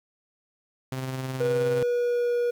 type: tone with tremolo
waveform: sawtooth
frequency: 130.81 Hz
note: C3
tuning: in tune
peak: -24 dBFS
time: 0.92-1.83 s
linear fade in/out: 2 ms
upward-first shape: triangle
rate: 19 Hz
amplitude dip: 40%
type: tone with pitch glide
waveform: triangle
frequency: 485 to 480.8 Hz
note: B4 to B4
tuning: -31 to -46 cents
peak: -20 dBFS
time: 1.4-2.51 s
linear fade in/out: 10 ms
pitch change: -15 cents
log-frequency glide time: 1.79-2.36 s
effects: 9-bit